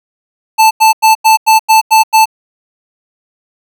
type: tone bursts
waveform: square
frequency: 880 Hz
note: A5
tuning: in tune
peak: -4 dBFS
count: 8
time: 0.58-2.257 s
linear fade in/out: 20 ms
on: 130 ms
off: 91 ms
effects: none